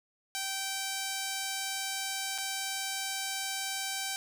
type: tone with dropouts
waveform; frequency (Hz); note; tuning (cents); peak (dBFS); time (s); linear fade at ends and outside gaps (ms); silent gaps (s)
5% pulse; 777; G5; -16; -21; 0.35-4.16; 0; 2.379-2.384
effects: none